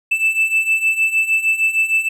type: beating tone pair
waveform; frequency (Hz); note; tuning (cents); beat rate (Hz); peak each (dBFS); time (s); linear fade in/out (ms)
triangle; 2637 / 2643.5; E7 / E7; 0 / +4; 6.5; -18 / -14; 0.11-2.09; 10
effects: none